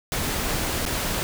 pink noise with dropouts, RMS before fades -26 dBFS, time 0.12-1.23 s, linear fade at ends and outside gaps 0 ms, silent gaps 0.853-0.862 s, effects none

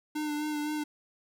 square tone with vibrato, 300 Hz, D4, 37 cents sharp, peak -31 dBFS, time 0.15-0.84 s, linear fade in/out 10 ms, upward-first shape sine, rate 3.9 Hz, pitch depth 25 cents each way, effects none

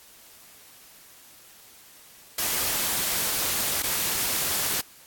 white noise with dropouts, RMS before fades -26 dBFS, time 2.38-4.81 s, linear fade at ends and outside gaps 5 ms, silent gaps 3.823-3.837 s, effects white hiss -51 dBFS RMS until 5.06 s + AAC 64 kbps

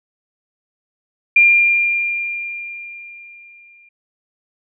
sine tone with exponential decay, 2396 Hz, D7, 34 cents sharp, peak -6 dBFS, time 1.36-3.89 s, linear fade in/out 5 ms, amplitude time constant 550 ms, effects none

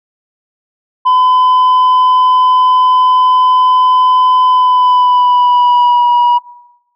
sine tone with pitch glide, 1011 to 967 Hz, B5 to B5, +40 to -37 cents, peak -3 dBFS, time 1.05-6.39 s, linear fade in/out 20 ms, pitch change -77 cents, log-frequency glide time 4.46-6.09 s, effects noise-tail reverb RT60 0.9 s tail -22 dB re dry + tanh soft clip ceiling -5 dBFS

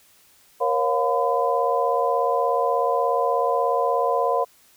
sine tone cluster, 472.4 / 549 / 711 / 1011 Hz, A#4 / C#5 / F5 / B5, +23 / -17 / +31 / +40 cents, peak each -24 dBFS, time 0.6-4.45 s, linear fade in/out 20 ms, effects white hiss -56 dBFS RMS until 4.76 s

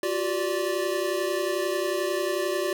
square tone cluster, 352.5 / 383.7 / 585 Hz, F4 / G4 / D5, +16 / -37 / -7 cents, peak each -30 dBFS, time 0.03-2.73 s, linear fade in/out 2 ms, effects none

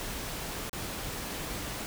pink noise with dropouts, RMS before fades -37 dBFS, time 0-1.86 s, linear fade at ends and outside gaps 0 ms, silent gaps 0.695-0.73 s, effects none

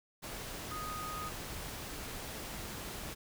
sine tone in noise, 1244.5 Hz, D#6, in tune, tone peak -40 dBFS, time 0.7-1.3 s, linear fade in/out 20 ms, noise pink, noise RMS -43 dBFS, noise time 0.22-3.15 s, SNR 0 dB, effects none

